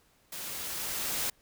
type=noise with level ramp; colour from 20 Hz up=white; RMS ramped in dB=-40 to -31 dBFS; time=0.32-1.3 s; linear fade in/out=5 ms; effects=pink hiss -66 dBFS RMS until 1.41 s